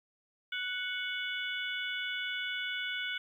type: harmonic tone with a mistuned harmonic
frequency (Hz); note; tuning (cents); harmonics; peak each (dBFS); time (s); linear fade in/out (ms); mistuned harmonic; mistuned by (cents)
740; F#5; 0; 2 / 3 / 4 / 5; -37 / -39 / -40 / -41; 0.52-3.18; 5; 5; -120
effects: 11-bit